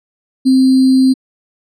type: tone with sample-and-hold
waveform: sine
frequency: 261.6 Hz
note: C4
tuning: in tune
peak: -6 dBFS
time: 0.45-1.14 s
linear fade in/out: 20 ms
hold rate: 4410 Hz
effects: low-pass 8000 Hz 12 dB/octave